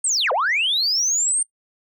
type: linear two-way sweep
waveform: sine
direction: down then up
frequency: 8870 to 466.2 to 8870 Hz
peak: -16 dBFS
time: 0.04-1.43 s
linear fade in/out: 5 ms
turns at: 0.32 s
effects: noise-tail reverb RT60 0.1 s tail -23 dB re dry + tanh soft clip ceiling -14 dBFS